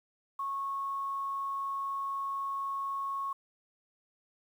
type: tone with quantisation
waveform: sine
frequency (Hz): 1099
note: C#6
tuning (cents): -15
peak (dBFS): -32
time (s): 0.39-3.33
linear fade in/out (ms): 5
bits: 10
effects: none